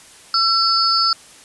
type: tone cluster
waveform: sine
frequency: 1343 / 4497 / 5050 Hz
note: E6 / C#8 / D#8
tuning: +32 / +24 / +25 cents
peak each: -18 dBFS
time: 0.34-1.13 s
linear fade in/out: 2 ms
effects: white hiss -44 dBFS RMS until 1.44 s + resampled to 24000 Hz